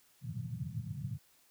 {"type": "band-pass noise", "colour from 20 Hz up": "pink", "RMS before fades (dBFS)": -40, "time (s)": [0.21, 1.19], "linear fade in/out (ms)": 50, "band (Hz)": [100, 170], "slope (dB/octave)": 48, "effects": ["white hiss -67 dBFS RMS until 1.5 s"]}